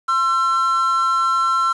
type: tone pair together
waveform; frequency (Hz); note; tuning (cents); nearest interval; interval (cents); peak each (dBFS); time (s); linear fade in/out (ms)
triangle; 1055 / 1347.8; C6 / E6; +14 / +38; major third; 424; -21 / -14; 0.08-1.73; 10
effects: resampled to 22050 Hz + 7-bit